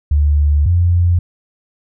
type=tone pair in turn; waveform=sine; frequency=73.42 / 87.31 Hz; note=D2 / F2; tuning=0 / 0 cents; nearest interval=minor third; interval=300 cents; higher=second; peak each=-9 dBFS; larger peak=neither; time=0.11-0.66 / 0.66-1.19 s; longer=first; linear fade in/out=5 ms; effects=none